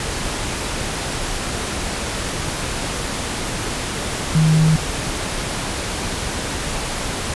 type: tone in noise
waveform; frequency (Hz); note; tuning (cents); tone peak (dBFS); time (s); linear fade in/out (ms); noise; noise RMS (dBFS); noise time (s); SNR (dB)
sine; 157.9; D#3; +26; -11; 4.35-4.76; 2; pink; -24; 0-7.34; +10
effects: resampled to 24000 Hz